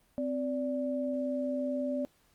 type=tone pair together; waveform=sine; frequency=259.3 / 582.1 Hz; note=C4 / D5; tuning=-15 / -15 cents; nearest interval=octave + major second; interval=1400 cents; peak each=-32 / -33 dBFS; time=0.18-2.05 s; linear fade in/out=0 ms; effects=pink hiss -68 dBFS RMS until 2.34 s + Opus 32 kbps